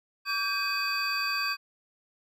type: tone cluster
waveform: triangle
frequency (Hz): 1145 / 1583 / 2519 / 4631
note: D6 / G6 / D#7 / D8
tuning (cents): -44 / +17 / +21 / -25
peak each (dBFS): -31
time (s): 0.25-1.57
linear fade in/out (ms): 50
effects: none